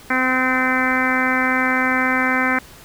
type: harmonic tone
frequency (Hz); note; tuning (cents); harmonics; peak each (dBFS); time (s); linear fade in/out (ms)
257.4; C4; -28; 1 / 2 / 3 / 4 / 5 / 6 / 7 / 8 / 9; -22 / -28 / -27 / -26 / -25 / -22 / -25 / -23 / -28; 0.1-2.59; 5
effects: pink hiss -43 dBFS RMS until 2.84 s